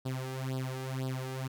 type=tone with flanger; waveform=sawtooth; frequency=130.81 Hz; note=C3; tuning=in tune; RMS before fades=-36 dBFS; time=0.05-1.48 s; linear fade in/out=10 ms; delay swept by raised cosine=0.22 to 2.52 ms; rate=2 Hz; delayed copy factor=+0.9; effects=none